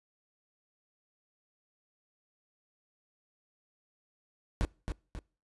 brown noise with echo, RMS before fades -28 dBFS, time 4.61-4.65 s, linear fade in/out 0 ms, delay 270 ms, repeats 2, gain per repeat -6 dB, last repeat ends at 5.19 s, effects noise-tail reverb RT60 0.4 s tail -25 dB re dry + resampled to 24000 Hz

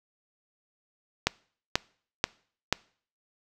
click train, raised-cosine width 0.2 ms, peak -4 dBFS, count 4, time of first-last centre 1.27-2.726 s, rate 2.06 Hz, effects noise-tail reverb RT60 0.5 s tail -24 dB re dry

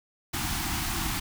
pink band-stop noise, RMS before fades -30 dBFS, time 0.33-1.2 s, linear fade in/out 10 ms, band 360 to 700 Hz, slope 96 dB/octave, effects none

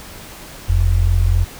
sine tone pair together, 43.66 / 87.31 Hz, F1 / F2, 0 / 0 cents, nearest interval octave, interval 1200 cents, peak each -14 dBFS, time 0.68-1.45 s, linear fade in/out 20 ms, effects pink hiss -36 dBFS RMS until 1.59 s

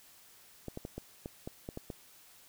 clicks, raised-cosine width 2 ms, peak -26 dBFS, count 9, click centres 0.683 / 0.774 / 0.851 / 0.98 / 1.259 / 1.475 / 1.689 / 1.774 / 1.902 s, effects white hiss -59 dBFS RMS until 2.48 s

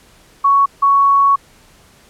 sine tone bursts at uneven times, 1114 Hz, C#6, 8 cents sharp, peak -8 dBFS, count 2, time 0.44-0.66 / 0.82-1.36 s, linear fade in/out 10 ms, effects pink hiss -48 dBFS RMS until 2.09 s + low-pass 12000 Hz 12 dB/octave

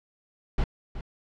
brown noise with echo, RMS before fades -23 dBFS, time 0.58-0.64 s, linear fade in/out 2 ms, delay 370 ms, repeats 1, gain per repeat -12 dB, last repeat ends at 1.01 s, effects low-pass 4000 Hz 12 dB/octave

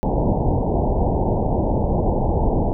pink low-pass noise, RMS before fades -19 dBFS, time 0.03-2.73 s, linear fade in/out 0 ms, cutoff 920 Hz, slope 96 dB/octave, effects none

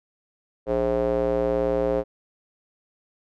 square tone with band-pass filter, 58.9 Hz, A#1, 19 cents sharp, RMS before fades -23 dBFS, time 0.66-2.04 s, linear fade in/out 50 ms, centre 500 Hz, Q 4.3, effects none

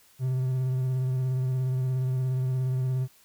triangle tone with vibrato, 129.2 Hz, C3, 21 cents flat, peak -22 dBFS, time 0.19-3.08 s, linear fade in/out 50 ms, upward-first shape triangle, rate 17 Hz, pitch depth 32 cents each way, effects white hiss -59 dBFS RMS until 3.24 s

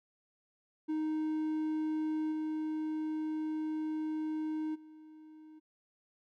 triangle tone with level steps, 311.1 Hz, D#4, in tune, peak -29 / -31 / -49 dBFS, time 0.88-5.6 s, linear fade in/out 20 ms, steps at 2.31 / 4.74 s, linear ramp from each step 20 ms, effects none

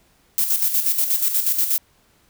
violet noise with tremolo, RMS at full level -18 dBFS, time 0.38-1.78 s, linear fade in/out 0 ms, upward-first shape square, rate 8.3 Hz, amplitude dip 55%, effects pink hiss -59 dBFS RMS until 2.29 s

